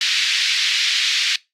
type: band-pass noise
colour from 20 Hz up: white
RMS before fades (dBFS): -19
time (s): 0.01-1.36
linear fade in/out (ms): 2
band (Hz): 2000 to 4600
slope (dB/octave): 24
effects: noise-tail reverb RT60 0.2 s tail -21 dB re dry + Opus 48 kbps